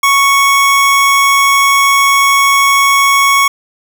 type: tone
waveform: 25% pulse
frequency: 1108.7 Hz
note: C#6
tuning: in tune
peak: -3 dBFS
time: 0.03-3.48 s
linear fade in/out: 5 ms
effects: none